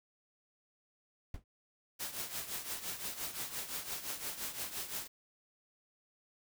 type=noise with exponential decay; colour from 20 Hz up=brown; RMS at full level=-37 dBFS; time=1.34-1.44 s; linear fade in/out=2 ms; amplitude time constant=21 ms
type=noise with tremolo; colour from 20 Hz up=white; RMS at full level=-38 dBFS; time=1.99-5.08 s; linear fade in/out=20 ms; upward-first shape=triangle; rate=5.8 Hz; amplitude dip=75%
effects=none